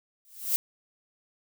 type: noise with exponential growth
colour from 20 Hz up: violet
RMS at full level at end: -22 dBFS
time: 0.25-0.56 s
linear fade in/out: 0 ms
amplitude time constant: 67 ms
effects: none